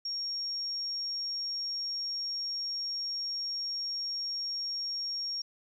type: tone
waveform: sine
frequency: 5560 Hz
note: F8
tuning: 9 cents flat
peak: -32 dBFS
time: 0.05-5.42 s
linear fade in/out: 5 ms
effects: 11-bit